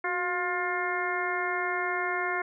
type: harmonic tone with a mistuned harmonic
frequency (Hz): 354.3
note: F4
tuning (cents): +25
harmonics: 1 / 2 / 3 / 4 / 5 / 6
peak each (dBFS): -34 / -34 / -34 / -34 / -34 / -34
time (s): 0.04-2.42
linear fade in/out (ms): 5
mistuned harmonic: 1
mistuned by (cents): +60
effects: none